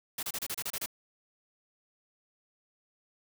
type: noise bursts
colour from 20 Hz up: white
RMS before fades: -35 dBFS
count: 9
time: 0.18-0.861 s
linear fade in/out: 5 ms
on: 49 ms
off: 30 ms
effects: none